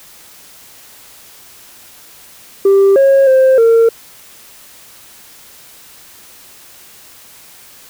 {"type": "tone with pitch steps", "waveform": "sine", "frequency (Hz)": [393, 545, 525, 457.7], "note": ["G4", "C#5", "C5", "A#4"], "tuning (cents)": [4, -29, 6, -32], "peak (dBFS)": -3, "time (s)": [2.65, 3.89], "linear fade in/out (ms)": 5, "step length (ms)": 310, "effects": ["tanh soft clip ceiling -4 dBFS", "white hiss -40 dBFS RMS until 7.89 s"]}